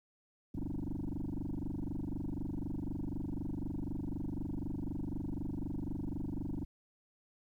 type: tone with frequency modulation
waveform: sine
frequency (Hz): 147.3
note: D3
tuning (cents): +6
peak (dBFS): -33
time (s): 0.54-6.65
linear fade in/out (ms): 10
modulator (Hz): 24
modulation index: 7.2
effects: tanh soft clip ceiling -34 dBFS + 12-bit